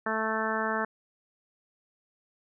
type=harmonic tone; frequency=220 Hz; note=A3; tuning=in tune; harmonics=1 / 2 / 3 / 4 / 5 / 6 / 7 / 8; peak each=-35 / -35 / -35 / -35 / -35 / -35 / -35 / -35 dBFS; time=0.06-0.85 s; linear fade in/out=5 ms; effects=none